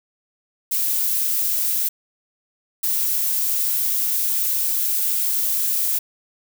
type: noise bursts at uneven times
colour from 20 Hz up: violet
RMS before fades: -21 dBFS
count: 2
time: 0.71-1.89 / 2.83-5.99 s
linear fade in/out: 10 ms
effects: none